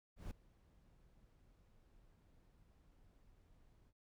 brown noise with ADSR envelope, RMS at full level -45 dBFS, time 0.16-3.93 s, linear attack 150 ms, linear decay 5 ms, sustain -23 dB, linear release 49 ms, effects none

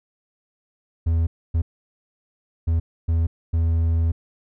triangle tone bursts at uneven times, 82.41 Hz, E2, in tune, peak -15 dBFS, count 5, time 1.06-1.27 / 1.54-1.62 / 2.67-2.8 / 3.08-3.27 / 3.53-4.12 s, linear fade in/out 10 ms, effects none

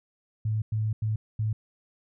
sine tone bursts at uneven times, 108.6 Hz, A2, 22 cents flat, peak -24 dBFS, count 4, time 0.45-0.62 / 0.72-0.93 / 1.02-1.16 / 1.39-1.53 s, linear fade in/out 5 ms, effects none

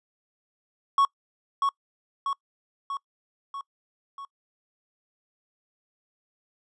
triangle tone with echo, 1108.7 Hz, C#6, in tune, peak -15 dBFS, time 0.98-1.05 s, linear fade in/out 2 ms, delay 640 ms, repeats 5, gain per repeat -4 dB, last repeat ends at 4.25 s, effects noise-tail reverb RT60 0.1 s tail -25 dB re dry + resampled to 24000 Hz

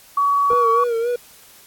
sine tone, 1131 Hz, C#6, 34 cents sharp, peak -14 dBFS, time 0.17-0.84 s, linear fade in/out 5 ms
triangle tone with vibrato, 470.8 Hz, A#4, 17 cents sharp, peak -16 dBFS, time 0.5-1.16 s, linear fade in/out 5 ms, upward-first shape sine, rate 3.7 Hz, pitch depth 63 cents each way
clicks, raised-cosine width 1 ms, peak -18 dBFS, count 2, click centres 0.515 / 0.532 s
effects white hiss -47 dBFS RMS until 1.66 s + AAC 64 kbps

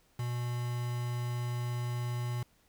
triangle tone with quantisation, 121.2 Hz, B2, 32 cents flat, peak -30 dBFS, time 0.19-2.43 s, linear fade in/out 5 ms, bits 7, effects pink hiss -68 dBFS RMS until 2.68 s

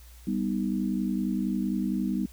sine chord, G augmented, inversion none, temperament equal, 196 / 246.9 / 311.1 Hz, G3 / B3 / D#4, 0 / 0 / 0 cents, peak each -28 / -30 / -32 dBFS, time 0.27-2.26 s, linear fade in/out 5 ms, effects added 60 Hz sine -47 dBFS peak until 2.32 s + white hiss -56 dBFS RMS until 2.32 s

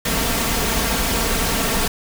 pink noise with comb filter, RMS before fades -20 dBFS, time 0.05-1.88 s, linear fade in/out 5 ms, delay 4.4 ms, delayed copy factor +0.55, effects none

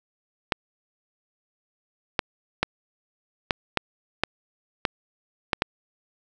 clicks, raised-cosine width 0.3 ms, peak -4 dBFS, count 9, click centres 0.522 / 2.192 / 2.63 / 3.508 / 3.773 / 4.236 / 4.852 / 5.532 / 5.621 s, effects none

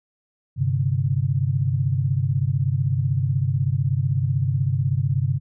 sine chord, G suspended fourth, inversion none, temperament equal, 98 / 130.81 / 146.83 Hz, G2 / C3 / D3, 0 / 0 / 0 cents, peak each -24 / -21 / -25 dBFS, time 0.56-5.4 s, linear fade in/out 50 ms, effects none

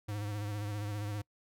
square tone with vibrato, 103.9 Hz, G#2, 1 cent sharp, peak -36 dBFS, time 0.08-1.22 s, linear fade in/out 10 ms, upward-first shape sine, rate 15 Hz, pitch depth 45 cents each way, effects noise-tail reverb RT60 0.1 s tail -25 dB re dry

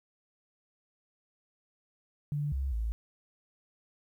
sine tone with pitch steps, 146.2 / 67.5 / 55.7 Hz, D3 / C#2 / A1, -7 / -45 / +22 cents, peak -29 dBFS, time 2.32-2.92 s, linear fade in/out 0 ms, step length 200 ms, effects 11-bit

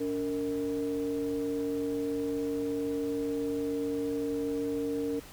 triangle ring-modulated tone, 87.31 Hz, F2, in tune, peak -24 dBFS, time 0-5.2 s, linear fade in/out 10 ms, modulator 373 Hz, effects pink hiss -50 dBFS RMS until 5.32 s

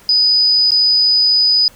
sine tone with dropouts, 4978 Hz, D#8, in tune, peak -9 dBFS, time 0.09-1.68 s, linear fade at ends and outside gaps 1 ms, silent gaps 0.707-0.718 s, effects pink hiss -45 dBFS RMS until 1.75 s

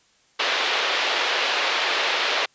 white band-pass noise, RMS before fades -23 dBFS, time 0.39-2.46 s, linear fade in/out 10 ms, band 400 to 3900 Hz, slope 24 dB/octave, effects white hiss -60 dBFS RMS until 2.54 s + resampled to 16000 Hz

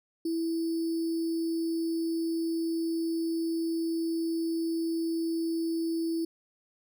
sine tone with sample-and-hold, 329.6 Hz, E4, in tune, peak -27 dBFS, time 0.25-6.25 s, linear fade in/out 5 ms, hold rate 4900 Hz, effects none

